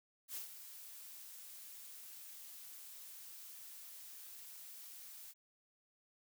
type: noise with ADSR envelope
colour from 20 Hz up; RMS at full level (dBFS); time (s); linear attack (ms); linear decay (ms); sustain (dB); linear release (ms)
blue; -43; 0.28-5.34; 69; 130; -10; 38
effects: none